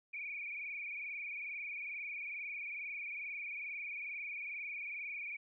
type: tone with frequency modulation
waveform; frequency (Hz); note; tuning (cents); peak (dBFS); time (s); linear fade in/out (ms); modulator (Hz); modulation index
sine; 2349; D7; 0; -40; 0.13-5.37; 10; 22.3; 4.9
effects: none